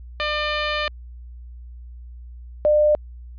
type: tone pair in turn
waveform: 10% pulse / sine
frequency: 600 / 600 Hz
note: D5 / D5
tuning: +37 / +37 cents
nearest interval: unison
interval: 0 cents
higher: neither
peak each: -13 dBFS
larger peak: neither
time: 0.2-0.88 / 2.65-2.95 s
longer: first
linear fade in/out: 0 ms
effects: added 60 Hz sine -36 dBFS peak until 3.38 s + resampled to 11025 Hz